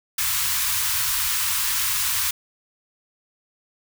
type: band-stop noise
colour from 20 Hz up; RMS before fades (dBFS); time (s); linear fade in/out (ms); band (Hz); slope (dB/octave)
white; -23; 0.18-2.31; 5; 130 to 910; 96
effects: none